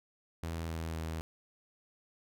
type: tone with pitch steps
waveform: sawtooth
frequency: 82.41 / 81.46 / 80.53 Hz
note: E2 / E2 / E2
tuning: 0 / -20 / -40 cents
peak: -32 dBFS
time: 0.43-1.21 s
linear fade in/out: 0 ms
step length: 260 ms
effects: none